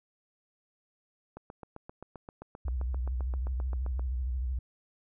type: click train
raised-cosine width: 1 ms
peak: -29 dBFS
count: 21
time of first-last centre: 1.37-3.995 s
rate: 7.62 Hz
type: tone with vibrato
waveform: sine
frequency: 63.1 Hz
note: B1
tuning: 38 cents sharp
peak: -29 dBFS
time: 2.65-4.59 s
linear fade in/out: 5 ms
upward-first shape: triangle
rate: 13 Hz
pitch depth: 150 cents each way
effects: none